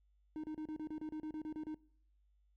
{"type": "tone bursts", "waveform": "triangle", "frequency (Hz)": 309.2, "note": "D#4", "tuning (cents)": -11, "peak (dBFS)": -38, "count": 13, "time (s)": [0.36, 1.744], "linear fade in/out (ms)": 0, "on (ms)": 76, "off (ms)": 33, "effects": ["noise-tail reverb RT60 0.7 s tail -24 dB re dry", "added 50 Hz sine -69 dBFS peak until 2.56 s"]}